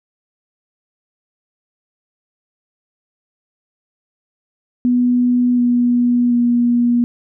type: tone with pitch steps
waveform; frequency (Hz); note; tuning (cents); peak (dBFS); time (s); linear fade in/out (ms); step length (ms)
sine; 245.9 / 242.9 / 240; B3 / B3 / B3; -7 / -29 / -49; -11; 4.85-7.04; 0; 730
effects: none